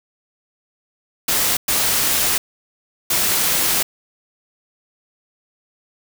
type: noise bursts at uneven times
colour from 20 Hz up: white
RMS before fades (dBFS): -18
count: 3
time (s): 1.28-1.57 / 1.68-2.38 / 3.1-3.83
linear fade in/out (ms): 5
effects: none